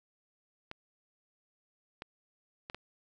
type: clicks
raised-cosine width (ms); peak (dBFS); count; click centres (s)
0.3; -25; 4; 0.714 / 2.021 / 2.699 / 2.746
effects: none